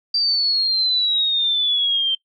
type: exponential sweep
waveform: sine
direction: down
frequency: 4699 to 3131 Hz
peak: -16 dBFS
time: 0.14-2.15 s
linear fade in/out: 5 ms
effects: noise-tail reverb RT60 0.1 s tail -21 dB re dry